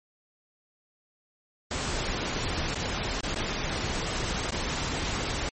pink noise with dropouts, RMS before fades -30 dBFS, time 1.71-5.49 s, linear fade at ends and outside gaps 1 ms, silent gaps 2.746-2.756 / 3.208-3.233 / 3.345-3.359 / 4.507-4.52 s, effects MP3 32 kbps

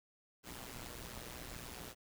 pink noise with amplitude modulation, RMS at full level -45 dBFS, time 0.43-1.95 s, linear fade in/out 50 ms, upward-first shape sine, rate 121 Hz, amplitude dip 75%, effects none

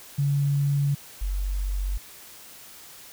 sine tone pair in turn, 141.6 / 47.25 Hz, C#3 / F#1, +37 / +37 cents, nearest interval octave + perfect fifth, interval 1900 cents, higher first, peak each -20 / -24 dBFS, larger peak first, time 0.18-0.95 / 1.21-1.98 s, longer neither, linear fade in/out 10 ms, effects white hiss -46 dBFS RMS until 3.12 s

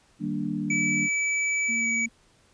sine chord, Eb major seventh, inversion none, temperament equal, 155.56 / 196 / 233.1 / 293.7 Hz, Eb3 / G3 / Bb3 / D4, 0 / 0 / 0 / 0 cents, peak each -34 / -31 / -32 / -31 dBFS, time 0.19-1.09 s, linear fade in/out 50 ms
square tone with pitch glide, 2300 to 2278 Hz, D7 to C#7, -37 to +47 cents, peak -24 dBFS, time 0.7-2.06 s, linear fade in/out 5 ms, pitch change -16 cents, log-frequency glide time 1.79-1.87 s
sine tone, 230.1 Hz, A#3, 22 cents flat, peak -32 dBFS, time 1.68-2.09 s, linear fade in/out 20 ms
effects pink hiss -61 dBFS RMS until 2.53 s + resampled to 22050 Hz

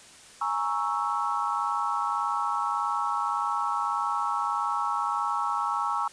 sine chord, A# half-diminished seventh, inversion third, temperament equal, 830.6 / 932.3 / 1108.7 / 1318.5 Hz, G#5 / A#5 / C#6 / E6, 0 / 0 / 0 / 0 cents, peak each -32 / -31 / -30 / -30 dBFS, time 0.41-6.08 s, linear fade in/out 5 ms, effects white hiss -50 dBFS RMS until 6.12 s + resampled to 22050 Hz

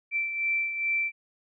sine beating tone pair, 2338 / 2340.4 Hz, D7 / D7, -8 / -7 cents, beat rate 2.4 Hz, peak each -26 / -34 dBFS, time 0.11-1.12 s, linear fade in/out 50 ms, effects none

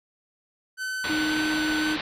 45% pulse tone with vibrato, 1512 Hz, F#6, 37 cents sharp, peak -28 dBFS, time 0.77-1.97 s, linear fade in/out 50 ms, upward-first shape square, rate 1.9 Hz, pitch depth 10 cents each way
white low-pass noise, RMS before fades -32 dBFS, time 1.04-2.01 s, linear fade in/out 2 ms, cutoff 4200 Hz, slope 48 dB/octave
triangle tone, 309.2 Hz, D#4, 11 cents flat, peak -23 dBFS, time 1.09-1.97 s, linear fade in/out 10 ms
effects low-pass 11000 Hz 12 dB/octave

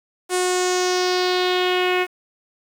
sawtooth tone with low-pass filter sweep, 363.8 Hz, F#4, 29 cents flat, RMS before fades -20 dBFS, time 0.29-2.07 s, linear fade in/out 50 ms, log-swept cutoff 9400 to 2400 Hz, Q 3, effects 7-bit

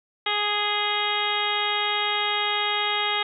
harmonic tone with a mistuned harmonic, 415.3 Hz, G#4, in tune, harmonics 1 / 2 / 3 / 4 / 5 / 6 / 7 / 8 / 9, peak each -34 / -29 / -30 / -34 / -29 / -35 / -33 / -29 / -31 dBFS, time 0.26-3.23 s, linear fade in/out 5 ms, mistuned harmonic 8, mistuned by -19 cents, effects none

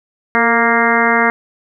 harmonic tone with a mistuned harmonic, 233.1 Hz, A#3, in tune, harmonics 1 / 2 / 3 / 4 / 5 / 6 / 7 / 8 / 9, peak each -19 / -19 / -19 / -19 / -19 / -19 / -19 / -19 / -19 dBFS, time 0.35-1.3 s, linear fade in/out 0 ms, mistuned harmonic 2, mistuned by -31 cents, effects none

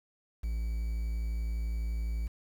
triangle tone with quantisation, 55.9 Hz, A1, 28 cents sharp, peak -28 dBFS, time 0.43-2.28 s, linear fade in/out 10 ms, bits 9, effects none

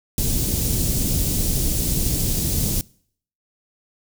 pink band-stop noise, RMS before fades -21 dBFS, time 0.18-2.81 s, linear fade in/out 0 ms, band 260 to 6300 Hz, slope 12 dB/octave, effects noise-tail reverb RT60 0.6 s tail -24 dB re dry

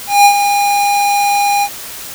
square tone with ADSR envelope, 812 Hz, G#5, 39 cents flat, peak -3 dBFS, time 0.07-1.69 s, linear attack 180 ms, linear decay 79 ms, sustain -8 dB, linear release 60 ms, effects white hiss -28 dBFS RMS until 2.14 s

